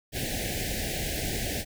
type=band-stop noise; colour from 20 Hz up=pink; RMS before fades=-31 dBFS; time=0.12-1.65 s; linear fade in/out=50 ms; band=800 to 1600 Hz; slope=96 dB/octave; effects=none

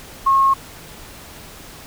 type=tone; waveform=sine; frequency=1084 Hz; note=C#6; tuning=39 cents flat; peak=-11 dBFS; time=0.26-0.54 s; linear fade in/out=10 ms; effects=pink hiss -39 dBFS RMS until 1.86 s

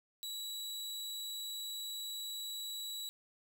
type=tone; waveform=sawtooth; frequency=3910 Hz; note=B7; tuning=18 cents flat; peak=-37 dBFS; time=0.23-3.09 s; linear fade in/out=0 ms; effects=none

